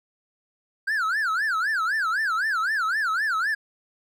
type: tone with vibrato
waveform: triangle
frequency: 1513 Hz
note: F#6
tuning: 38 cents sharp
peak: -20 dBFS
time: 0.87-3.55 s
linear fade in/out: 10 ms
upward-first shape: sine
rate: 3.9 Hz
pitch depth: 290 cents each way
effects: none